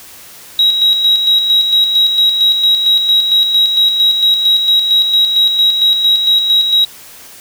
sine tone with tremolo, 3837 Hz, A#7, 49 cents sharp, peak -5 dBFS, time 0.59-6.85 s, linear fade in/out 2 ms, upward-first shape square, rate 4.4 Hz, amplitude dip 50%, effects tanh soft clip ceiling -3 dBFS + white hiss -36 dBFS RMS until 7.4 s

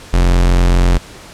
45% pulse tone, 44.16 Hz, F1, 20 cents sharp, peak -8 dBFS, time 0.13-0.98 s, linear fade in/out 10 ms, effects pink hiss -36 dBFS RMS until 1.33 s + low-pass 9000 Hz 12 dB/octave

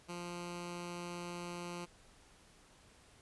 10% pulse tone with notch filter, 174.61 Hz, F3, in tune, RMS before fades -44 dBFS, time 0.08-1.86 s, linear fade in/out 20 ms, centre 630 Hz, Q 2, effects pink hiss -63 dBFS RMS until 3.21 s + resampled to 24000 Hz

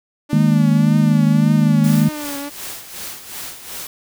sawtooth tone with vibrato, 292.9 Hz, D4, 5 cents flat, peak -22 dBFS, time 0.29-2.5 s, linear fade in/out 20 ms, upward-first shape triangle, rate 1.8 Hz, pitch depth 84 cents each way
sine chord, D# suspended fourth, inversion none, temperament equal, 155.56 / 207.7 / 233.1 Hz, D#3 / G#3 / A#3, 0 / 0 / 0 cents, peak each -14 / -16 / -16 dBFS, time 0.33-2.09 s, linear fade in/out 2 ms
white noise with tremolo, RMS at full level -29 dBFS, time 1.84-3.87 s, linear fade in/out 2 ms, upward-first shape sine, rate 2.7 Hz, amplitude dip 65%
effects none

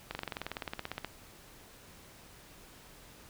slowing click train, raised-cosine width 0.3 ms, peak -20 dBFS, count 19, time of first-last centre 0.11-1.047 s, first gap 40 ms, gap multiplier 1.03, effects pink hiss -55 dBFS RMS until 3.29 s

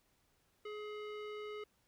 square tone with low-pass filter, 421.5 Hz, G#4, 26 cents sharp, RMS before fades -45 dBFS, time 0.65-1.64 s, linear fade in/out 5 ms, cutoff 2800 Hz, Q 1.4, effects pink hiss -75 dBFS RMS until 1.87 s

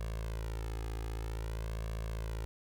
sawtooth tone with flanger, 55.1 Hz, A1, 3 cents sharp, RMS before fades -38 dBFS, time 0-2.45 s, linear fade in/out 0 ms, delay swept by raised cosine 1.8 to 2.42 ms, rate 0.52 Hz, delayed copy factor +0.9, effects none

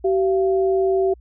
sine tone pair together, 382.8 / 684 Hz, G4 / F5, -41 / -36 cents, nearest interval minor seventh, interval 1005 cents, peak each -16 / -24 dBFS, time 0.04-1.14 s, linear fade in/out 10 ms, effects added 60 Hz sine -44 dBFS peak until 1.2 s

